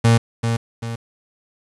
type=tone with echo; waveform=35% pulse; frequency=115.4 Hz; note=A#2; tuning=17 cents flat; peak=-9 dBFS; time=0.04-0.18 s; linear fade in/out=10 ms; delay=390 ms; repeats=2; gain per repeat=-7 dB; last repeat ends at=0.96 s; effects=resampled to 24000 Hz + 7-bit